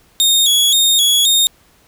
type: tone with vibrato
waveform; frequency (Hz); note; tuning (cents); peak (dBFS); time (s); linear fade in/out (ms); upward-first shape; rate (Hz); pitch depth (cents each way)
sawtooth; 3520; A7; 0; -7; 0.2-1.47; 0; square; 1.9; 81
effects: pink hiss -52 dBFS RMS until 1.87 s